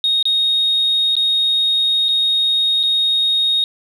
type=tone with dropouts; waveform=sine; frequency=3729 Hz; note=A#7; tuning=in tune; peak=-12 dBFS; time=0.04-3.64 s; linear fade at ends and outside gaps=1 ms; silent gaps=0.227-0.254 / 1.154-1.166 / 2.085-2.089 / 2.831-2.835 s; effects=tanh soft clip ceiling -9 dBFS + 9-bit